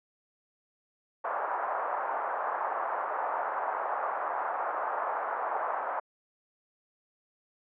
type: band-pass noise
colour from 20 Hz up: pink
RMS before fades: -32 dBFS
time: 1.24-6 s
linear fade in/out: 10 ms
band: 670 to 1300 Hz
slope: 24 dB/octave
effects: low-pass 2000 Hz 12 dB/octave